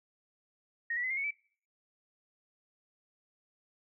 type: tone with pitch steps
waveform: sine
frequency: 1864.7 / 1946.1 / 2031 / 2120 / 2212 / 2309 Hz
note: A#6 / B6 / B6 / C7 / C#7 / D7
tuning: 0 / -26 / +48 / +22 / -4 / -30 cents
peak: -31 dBFS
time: 0.9-1.308 s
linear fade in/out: 5 ms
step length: 68 ms
effects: noise-tail reverb RT60 0.5 s tail -24 dB re dry